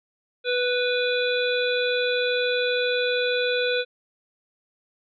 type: harmonic tone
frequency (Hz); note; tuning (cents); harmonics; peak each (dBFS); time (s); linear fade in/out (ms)
493.9; B4; 0; 1 / 3 / 5 / 7 / 8; -23 / -28 / -30 / -31 / -32; 0.44-3.85; 50
effects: none